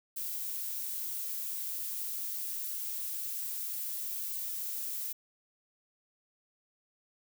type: noise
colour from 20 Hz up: violet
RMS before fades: -37 dBFS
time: 0.16-5.13 s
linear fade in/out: 10 ms
effects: none